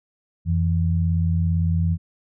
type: tone pair together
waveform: sine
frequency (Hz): 87.84 / 165.6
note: F2 / E3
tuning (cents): +11 / +8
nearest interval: major seventh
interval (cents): 1097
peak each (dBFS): -19 / -22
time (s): 0.45-1.98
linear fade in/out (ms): 50
effects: none